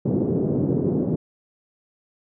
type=band-pass noise; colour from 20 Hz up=white; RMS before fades=-22 dBFS; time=0.05-1.16 s; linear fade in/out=10 ms; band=110 to 380 Hz; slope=24 dB/octave; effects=none